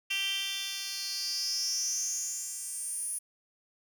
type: tone with high-pass filter sweep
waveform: 10% pulse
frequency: 392 Hz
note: G4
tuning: in tune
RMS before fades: -34 dBFS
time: 0.1-3.19 s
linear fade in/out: 10 ms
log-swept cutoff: 2900 to 10000 Hz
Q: 8.4
effects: none